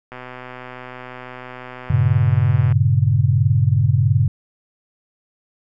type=click train; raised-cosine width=0.5 ms; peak=-19 dBFS; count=329; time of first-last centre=0.12-2.723 s; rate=126 Hz
type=chord; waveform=sine; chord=G diminished; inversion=none; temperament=equal with one note detuned; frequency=98 / 116.54 / 139.56 Hz; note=G2 / Bb2 / Db3; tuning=0 / 0 / +12 cents; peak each=-17 dBFS; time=1.9-4.28 s; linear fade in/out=5 ms
effects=none